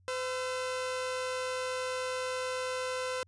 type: tone pair together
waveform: sawtooth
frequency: 510 / 1343.6 Hz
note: C5 / E6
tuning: -44 / +33 cents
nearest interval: octave + perfect fourth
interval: 1677 cents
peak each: -29 / -38 dBFS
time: 0.08-3.23 s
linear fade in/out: 0 ms
effects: added 92 Hz sine -61 dBFS peak until 3.27 s + resampled to 22050 Hz